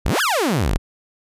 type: exponential two-way sweep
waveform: sawtooth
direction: up then down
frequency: 30.87 to 1760 to 30.87 Hz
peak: -13 dBFS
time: 0.05-0.78 s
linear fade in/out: 10 ms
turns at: 0.21 s
effects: resampled to 32000 Hz